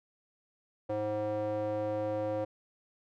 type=tone with band-pass filter; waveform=square; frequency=106 Hz; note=G#2; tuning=36 cents sharp; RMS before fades=-33 dBFS; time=0.89-2.45 s; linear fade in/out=10 ms; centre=540 Hz; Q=3.1; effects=none